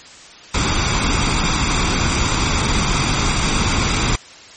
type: noise with comb filter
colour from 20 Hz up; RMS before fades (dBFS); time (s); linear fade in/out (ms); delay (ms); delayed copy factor
pink; -17; 0.54-4.16; 5; 0.84; +0.5
effects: white hiss -40 dBFS RMS until 4.56 s + MP3 32 kbps